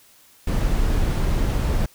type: noise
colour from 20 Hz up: brown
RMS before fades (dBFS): -20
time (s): 0.47-1.86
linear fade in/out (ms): 5
effects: white hiss -53 dBFS RMS until 1.94 s